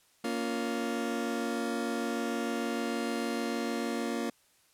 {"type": "chord", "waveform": "30% pulse", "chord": "Bb minor", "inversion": "none", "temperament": "just", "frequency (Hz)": [233.1, 279.7, 349.6], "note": ["Bb3", "Db4", "F4"], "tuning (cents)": [0, 16, 2], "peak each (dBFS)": [-31, -34, -34], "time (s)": [0.24, 4.3], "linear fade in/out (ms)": 5, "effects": ["white hiss -66 dBFS RMS until 4.73 s", "low-pass 12000 Hz 12 dB/octave"]}